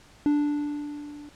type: tone with level ramp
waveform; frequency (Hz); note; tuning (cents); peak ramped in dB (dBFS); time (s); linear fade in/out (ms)
triangle; 293.3; D4; -2; -16 to -39; 0.26-1.29; 0
effects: pink hiss -54 dBFS RMS until 1.35 s + low-pass 8000 Hz 12 dB/octave